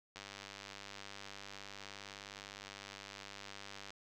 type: click train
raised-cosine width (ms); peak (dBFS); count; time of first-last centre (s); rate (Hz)
0.2; -30; 374; 0.16-3.905; 99.6
effects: none